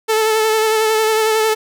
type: tone with vibrato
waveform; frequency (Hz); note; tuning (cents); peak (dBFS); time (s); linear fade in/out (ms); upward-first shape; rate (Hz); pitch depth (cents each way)
sawtooth; 437.8; A4; -9; -9; 0.08-1.55; 20; sine; 11; 25
effects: none